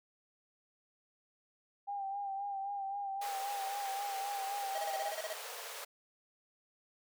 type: tone with vibrato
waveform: sine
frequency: 794 Hz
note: G5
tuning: 22 cents sharp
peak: -36 dBFS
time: 1.87-5.12 s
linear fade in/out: 20 ms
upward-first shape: sine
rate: 3.8 Hz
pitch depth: 38 cents each way
type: high-pass noise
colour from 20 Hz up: pink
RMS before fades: -45 dBFS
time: 3.21-5.85 s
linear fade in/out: 10 ms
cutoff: 440 Hz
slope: 96 dB/octave
type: tone bursts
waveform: square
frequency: 637 Hz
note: D#5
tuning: 41 cents sharp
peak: -38 dBFS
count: 10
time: 4.75-5.33 s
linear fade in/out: 2 ms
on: 31 ms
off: 30 ms
effects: none